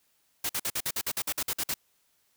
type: noise bursts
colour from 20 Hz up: white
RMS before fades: -30 dBFS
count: 13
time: 0.44-1.741 s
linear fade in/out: 5 ms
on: 53 ms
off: 51 ms
effects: white hiss -70 dBFS RMS until 2.36 s